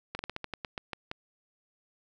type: slowing click train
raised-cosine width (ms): 0.3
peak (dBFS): -19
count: 11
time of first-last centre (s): 0.15-1.114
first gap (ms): 41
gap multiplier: 1.18
effects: none